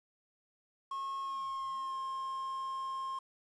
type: tone with pitch glide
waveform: triangle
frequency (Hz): 1086 to 1064.3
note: C#6 to C6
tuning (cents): -36 to +29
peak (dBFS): -34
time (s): 0.91-3.19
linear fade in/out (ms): 5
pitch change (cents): -35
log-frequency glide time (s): 1.21-1.98
effects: resampled to 22050 Hz + 10-bit